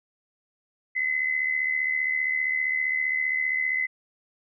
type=tone with amplitude modulation; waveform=sine; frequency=2035 Hz; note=C7; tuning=49 cents flat; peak=-20 dBFS; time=0.95-3.87 s; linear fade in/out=20 ms; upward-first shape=sine; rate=75.2 Hz; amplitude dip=65%; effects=none